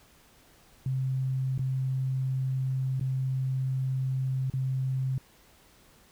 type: tone with dropouts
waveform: sine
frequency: 131.5 Hz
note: C3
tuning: 9 cents sharp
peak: -26 dBFS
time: 0.86-5.18 s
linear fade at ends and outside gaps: 2 ms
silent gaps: 1.579-1.592 / 2.997-3.01 / 4.5-4.537 s
effects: pink hiss -59 dBFS RMS until 6.11 s